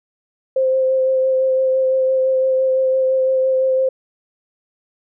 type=tone with vibrato; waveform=sine; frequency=523.3 Hz; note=C5; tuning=in tune; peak=-13 dBFS; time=0.56-3.89 s; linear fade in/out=5 ms; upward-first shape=sine; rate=5.9 Hz; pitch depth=13 cents each way; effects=none